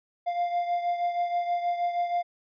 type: beating tone pair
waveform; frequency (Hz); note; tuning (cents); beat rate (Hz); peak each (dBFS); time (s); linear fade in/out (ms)
triangle; 698.5 / 704.8; F5 / F5; 0 / +16; 6.3; -24 / -31; 0.26-2.23; 20
effects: resampled to 11025 Hz